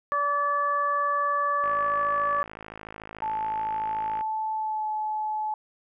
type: harmonic tone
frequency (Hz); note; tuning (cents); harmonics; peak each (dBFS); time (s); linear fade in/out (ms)
576; D5; -34; 1 / 2 / 3; -32 / -23 / -33; 0.12-2.43; 0
type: click train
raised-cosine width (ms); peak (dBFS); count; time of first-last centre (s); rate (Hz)
0.5; -24; 139; 1.64-4.21; 53.7
type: tone with pitch glide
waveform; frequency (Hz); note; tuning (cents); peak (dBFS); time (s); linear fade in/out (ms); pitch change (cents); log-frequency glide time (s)
sine; 872 to 859; A5 to A5; -16 to -42; -26; 3.22-5.54; 2; -26; 4.54-4.87
effects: none